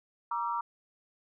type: tone cluster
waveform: sine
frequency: 944 / 1169 / 1349 Hz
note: A#5 / D6 / E6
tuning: +22 / -8 / +40 cents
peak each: -32 / -34 / -39 dBFS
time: 0.31-0.61 s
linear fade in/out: 5 ms
effects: none